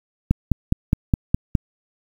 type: click train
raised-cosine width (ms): 5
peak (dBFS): -3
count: 7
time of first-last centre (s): 0.31-1.552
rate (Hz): 4.83
effects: 7-bit